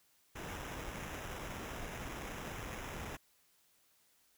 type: noise with sample-and-hold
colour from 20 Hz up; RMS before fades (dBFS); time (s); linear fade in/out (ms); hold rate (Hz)
pink; -44; 0.35-3.17; 10; 4410
effects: white hiss -71 dBFS RMS until 4.37 s